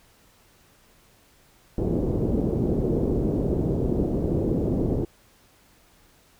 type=low-pass noise; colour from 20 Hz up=white; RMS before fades=-24 dBFS; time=1.78-5.05 s; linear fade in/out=2 ms; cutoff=410 Hz; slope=24 dB/octave; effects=pink hiss -58 dBFS RMS until 6.39 s